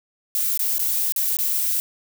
violet noise with dropouts, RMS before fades -22 dBFS, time 0.35-1.8 s, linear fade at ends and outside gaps 0 ms, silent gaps 0.575-0.593 / 0.782-0.794 / 1.122-1.162 / 1.369-1.388 s, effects none

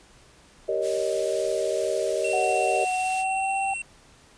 sine chord, Eb dominant seventh, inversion first, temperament just, 388.9 / 466.7 / 560 / 622.3 Hz, G4 / Bb4 / Db5 / Eb5, -14 / +2 / +18 / 0 cents, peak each -29 / -29 / -30 / -27 dBFS, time 0.68-2.85 s, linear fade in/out 10 ms
white high-pass noise, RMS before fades -38 dBFS, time 0.81-3.25 s, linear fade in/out 50 ms, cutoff 2000 Hz, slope 12 dB/octave
square tone with tremolo, 2718 Hz, F7, 48 cents flat, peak -29 dBFS, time 2.24-3.82 s, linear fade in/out 5 ms, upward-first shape triangle, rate 16 Hz, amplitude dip 30%
sine tone with pitch glide, 740 to 779 Hz, F#5 to G5, 0 to -11 cents, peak -24 dBFS, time 2.33-3.74 s, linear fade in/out 5 ms, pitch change +89 cents, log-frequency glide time 2.93-3.55 s
effects pink hiss -54 dBFS RMS until 4.37 s + resampled to 22050 Hz

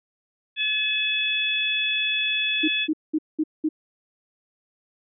harmonic tone, 857 Hz, A5, 46 cents flat, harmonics 2 / 3 / 4, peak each -32 / -24 / -25 dBFS, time 0.56-2.88 s, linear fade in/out 50 ms
sine tone bursts, 311.1 Hz, D#4, in tune, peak -19 dBFS, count 5, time 2.63-3.69 s, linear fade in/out 10 ms, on 52 ms, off 200 ms
effects none

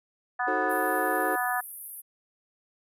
harmonic tone, 246.9 Hz, B3, in tune, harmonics 3 / 4 / 5 / 6 / 7, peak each -29 / -34 / -33 / -35 / -31 dBFS, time 0.39-1.61 s, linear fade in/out 10 ms
triangle chord, D# diminished seventh, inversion none, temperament equal with one note detuned, 311.1 / 370 / 440 / 533 Hz, D#4 / F#4 / A4 / C5, 0 / 0 / 0 / +32 cents, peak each -32 dBFS, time 0.47-1.36 s, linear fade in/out 10 ms
pink band-pass noise, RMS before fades -42 dBFS, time 0.69-2.02 s, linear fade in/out 20 ms, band 10000 to 14000 Hz, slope 96 dB/octave
effects none

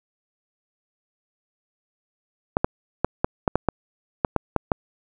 clicks, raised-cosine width 1 ms, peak -4 dBFS, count 11, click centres 2.569 / 2.645 / 3.046 / 3.245 / 3.478 / 3.556 / 3.687 / 4.248 / 4.363 / 4.563 / 4.718 s, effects none

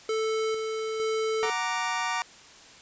square tone with tremolo, 440 Hz, A4, in tune, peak -26 dBFS, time 0.09-1.5 s, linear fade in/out 2 ms, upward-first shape square, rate 1.1 Hz, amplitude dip 35%
25% pulse chord, Gb augmented, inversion none, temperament equal, 740 / 932.3 / 1174.7 Hz, Gb5 / Bb5 / D6, 0 / 0 / 0 cents, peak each -30 / -26 / -28 dBFS, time 1.43-2.22 s, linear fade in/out 0 ms
effects white hiss -50 dBFS RMS until 2.81 s + resampled to 16000 Hz

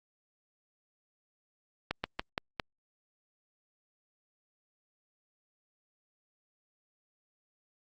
slowing click train, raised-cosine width 0.3 ms, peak -15 dBFS, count 5, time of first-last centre 1.91-2.598 s, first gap 130 ms, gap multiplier 1.19, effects Opus 48 kbps

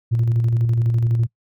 sine tone with tremolo, 116.3 Hz, A#2, 4 cents flat, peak -12 dBFS, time 0.11-1.27 s, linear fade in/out 20 ms, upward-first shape square, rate 12 Hz, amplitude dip 40%, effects noise-tail reverb RT60 0.1 s tail -24 dB re dry + tanh soft clip ceiling -12 dBFS

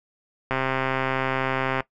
click train, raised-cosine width 0.5 ms, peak -9 dBFS, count 172, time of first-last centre 0.51-1.805 s, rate 132 Hz, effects noise-tail reverb RT60 0.1 s tail -18 dB re dry

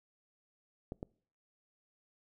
clicks, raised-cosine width 2 ms, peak -26 / -26 dBFS, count 2, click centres 0.921 / 1.029 s, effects noise-tail reverb RT60 0.5 s tail -25 dB re dry

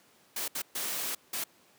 white noise bursts at uneven times, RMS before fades -34 dBFS, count 4, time 0.36-0.48 / 0.55-0.62 / 0.75-1.15 / 1.33-1.44 s, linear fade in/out 5 ms, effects pink hiss -62 dBFS RMS until 1.78 s + high-pass 200 Hz 12 dB/octave

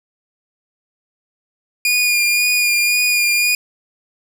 sawtooth tone with vibrato, 2433 Hz, D#7, 39 cents flat, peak -10 dBFS, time 1.85-3.55 s, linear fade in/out 2 ms, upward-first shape sine, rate 1.9 Hz, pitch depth 21 cents each way, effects none

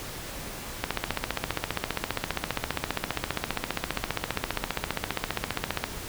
click train, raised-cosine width 0.3 ms, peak -9 dBFS, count 76, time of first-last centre 0.84-5.84 s, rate 15 Hz, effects pink hiss -38 dBFS RMS until 6.08 s

